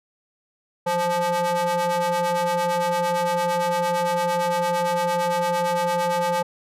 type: ring-modulated tone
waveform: square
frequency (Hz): 173.4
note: F3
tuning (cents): -12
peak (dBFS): -18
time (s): 0.86-6.43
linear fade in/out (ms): 10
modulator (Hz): 698
effects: resampled to 32000 Hz